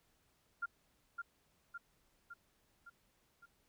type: tone with echo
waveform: sine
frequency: 1396.9 Hz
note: F6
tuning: in tune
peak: -35 dBFS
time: 0.62-0.66 s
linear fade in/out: 10 ms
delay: 560 ms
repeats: 5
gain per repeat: -4 dB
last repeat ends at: 3.46 s
effects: pink hiss -75 dBFS RMS until 3.68 s